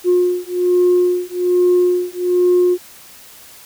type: beating tone pair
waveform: sine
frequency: 357.6 / 358.8 Hz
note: F4 / F4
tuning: +41 / +47 cents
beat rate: 1.2 Hz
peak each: -14 dBFS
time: 0.04-2.78 s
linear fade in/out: 50 ms
effects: tanh soft clip ceiling -6 dBFS + white hiss -41 dBFS RMS until 3.65 s